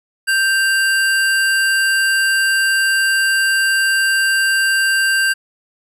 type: tone pair together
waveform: square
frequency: 1570 / 2797 Hz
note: G6 / F7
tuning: +2 / +2 cents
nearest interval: minor seventh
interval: 1000 cents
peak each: -14 / -24 dBFS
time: 0.27-5.34 s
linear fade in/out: 20 ms
effects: resampled to 32000 Hz + 9-bit